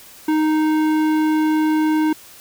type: tone with low-pass filter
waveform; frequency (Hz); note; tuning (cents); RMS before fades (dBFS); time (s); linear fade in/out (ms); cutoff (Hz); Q
square; 310.5; D#4; -3; -17; 0.28-2.13; 5; 2200; 0.53
effects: white hiss -43 dBFS RMS until 2.4 s